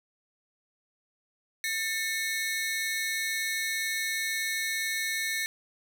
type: ring-modulated tone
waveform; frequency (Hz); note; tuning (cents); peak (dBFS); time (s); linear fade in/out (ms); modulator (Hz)
sawtooth; 1995; B6; +17; -22; 1.64-5.46; 0; 201
effects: none